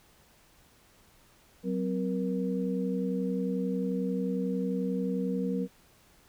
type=tone cluster; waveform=sine; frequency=187.9 / 259.1 / 472.8 Hz; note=F#3 / C4 / A#4; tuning=+27 / -17 / +24 cents; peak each=-30 / -33 / -34 dBFS; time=1.63-5.68 s; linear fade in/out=50 ms; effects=pink hiss -61 dBFS RMS until 6.28 s